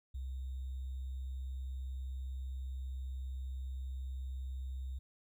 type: tone with sample-and-hold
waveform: sine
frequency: 65.2 Hz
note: C2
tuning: 5 cents flat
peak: -38 dBFS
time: 0.14-4.99 s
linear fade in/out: 10 ms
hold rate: 3675 Hz
effects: none